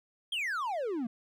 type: exponential sweep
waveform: triangle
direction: down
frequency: 3322 to 220 Hz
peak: -29 dBFS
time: 0.32-1.07 s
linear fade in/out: 5 ms
effects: none